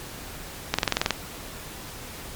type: click train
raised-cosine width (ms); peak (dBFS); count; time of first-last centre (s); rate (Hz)
0.2; -3; 9; 0.74-1.107; 21.8
effects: pink hiss -39 dBFS RMS until 2.35 s + MP3 96 kbps